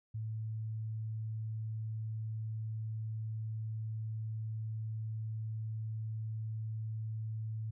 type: tone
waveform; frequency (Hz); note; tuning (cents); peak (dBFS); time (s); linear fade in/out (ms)
sine; 110; A2; 0; -36; 0.14-7.71; 10
effects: none